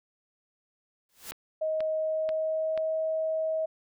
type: noise with exponential growth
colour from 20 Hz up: white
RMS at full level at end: -36 dBFS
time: 1.09-1.31 s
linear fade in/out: 1 ms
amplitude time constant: 47 ms
type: click train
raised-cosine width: 0.3 ms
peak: -23 dBFS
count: 4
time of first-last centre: 1.32-2.776 s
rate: 2.06 Hz
type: tone with pitch glide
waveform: sine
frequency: 629 to 636.7 Hz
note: D#5 to D#5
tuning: +19 to +40 cents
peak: -26 dBFS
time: 1.61-3.66 s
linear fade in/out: 10 ms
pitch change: +21 cents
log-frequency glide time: 1.97-2.95 s
effects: none